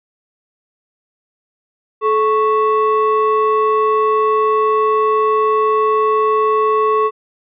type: ring-modulated tone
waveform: triangle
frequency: 769 Hz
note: G5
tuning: 33 cents flat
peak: -6 dBFS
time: 2.01-7.11 s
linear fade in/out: 50 ms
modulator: 337 Hz
effects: tanh soft clip ceiling -2 dBFS + resampled to 8000 Hz